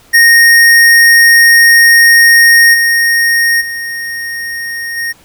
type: tone with level steps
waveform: square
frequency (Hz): 1857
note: A#6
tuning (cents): -7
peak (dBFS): -3 / -8 / -18 / -15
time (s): 0.13-5.13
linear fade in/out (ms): 20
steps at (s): 2.73 / 3.6 / 4.96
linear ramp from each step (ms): 20
effects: pink hiss -44 dBFS RMS until 5.24 s